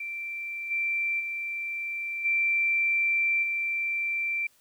sine tone with level steps, 2349 Hz, D7, in tune, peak -32 / -25 / -30 / -22 / -26 dBFS, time 0-4.47 s, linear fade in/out 5 ms, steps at 0.7 / 1.19 / 2.24 / 3.42 s, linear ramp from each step 20 ms, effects white hiss -63 dBFS RMS until 4.6 s

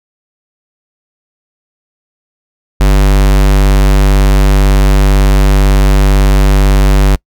square tone, 49 Hz, G1, in tune, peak -5 dBFS, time 2.8-7.16 s, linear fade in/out 10 ms, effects noise-tail reverb RT60 0.1 s tail -26 dB re dry

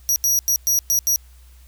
sawtooth tone bursts at uneven times, 5780 Hz, F#8, 41 cents flat, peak -13 dBFS, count 6, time 0.09-0.16 / 0.24-0.39 / 0.48-0.56 / 0.67-0.79 / 0.9-0.99 / 1.07-1.16 s, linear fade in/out 0 ms, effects added 62 Hz sine -44 dBFS peak until 1.67 s + white hiss -56 dBFS RMS until 1.67 s

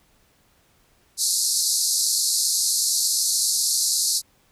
pink band-pass noise, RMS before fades -22 dBFS, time 1.17-4.22 s, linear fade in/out 50 ms, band 4100 to 12000 Hz, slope 96 dB/octave, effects pink hiss -61 dBFS RMS until 4.51 s

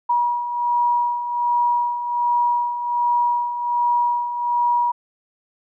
sine beating tone pair, 960 / 961.3 Hz, B5 / B5, -49 / -47 cents, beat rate 1.3 Hz, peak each -25 / -18 dBFS, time 0.09-4.92 s, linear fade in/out 10 ms, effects none

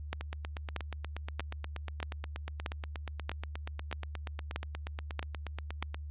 two click trains, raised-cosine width 0.3 ms, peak -23 / -18 dBFS, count 49 / 10, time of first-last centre 0.21-5.945 / 0.13-5.826 s, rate 8.37 / 1.58 Hz, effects added 74 Hz sine -39 dBFS peak until 6.1 s + resampled to 8000 Hz

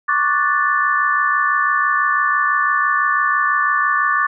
sine chord, D major seventh, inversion third, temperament equal, 1108.7 / 1174.7 / 1480 / 1760 Hz, C#6 / D6 / F#6 / A6, 0 / 0 / 0 / 0 cents, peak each -21 / -18 / -23 / -18 dBFS, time 0.08-4.27 s, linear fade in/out 10 ms, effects none

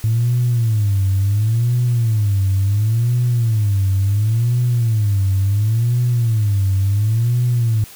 sine tone with vibrato, 108.6 Hz, A2, 22 cents flat, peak -12 dBFS, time 0.04-7.84 s, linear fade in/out 0 ms, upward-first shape sine, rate 0.71 Hz, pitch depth 210 cents each way, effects tanh soft clip ceiling -9 dBFS + white hiss -40 dBFS RMS until 7.95 s

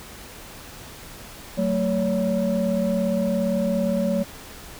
sine tone cluster, 187.4 / 224.8 / 563 Hz, F#3 / A3 / C#5, +22 / +37 / +27 cents, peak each -23 dBFS, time 1.57-4.24 s, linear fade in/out 20 ms, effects tanh soft clip ceiling -14 dBFS + pink hiss -41 dBFS RMS until 4.79 s

